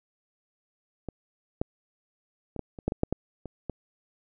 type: clicks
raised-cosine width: 2 ms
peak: -21 / -13 / -23 / -18 / -27 / -12 / -16 / -9 / -13 / -24 / -18 dBFS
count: 11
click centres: 1.087 / 1.615 / 2.563 / 2.593 / 2.788 / 2.88 / 2.921 / 3.034 / 3.126 / 3.457 / 3.697 s
effects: none